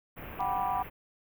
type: band-stop noise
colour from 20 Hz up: pink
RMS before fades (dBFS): -43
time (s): 0.16-0.9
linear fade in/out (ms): 20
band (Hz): 2800 to 13000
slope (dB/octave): 48
type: chord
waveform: sine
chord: G major seventh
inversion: third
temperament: just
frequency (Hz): 735 / 784 / 980 / 1176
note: F#5 / G5 / B5 / D6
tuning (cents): -12 / 0 / -14 / +2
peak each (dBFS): -33 / -33 / -32 / -37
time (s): 0.39-0.83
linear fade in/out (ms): 10
type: click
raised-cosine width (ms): 0.2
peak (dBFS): -33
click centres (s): 0.406
effects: none